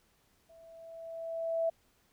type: tone with level ramp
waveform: sine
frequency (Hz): 659.3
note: E5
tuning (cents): 0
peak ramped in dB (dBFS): -55 to -26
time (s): 0.49-1.7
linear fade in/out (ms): 10
effects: pink hiss -70 dBFS RMS until 2.12 s